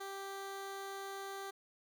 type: tone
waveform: 15% pulse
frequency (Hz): 392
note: G4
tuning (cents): 0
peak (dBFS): -36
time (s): 0-1.51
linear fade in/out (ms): 10
effects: none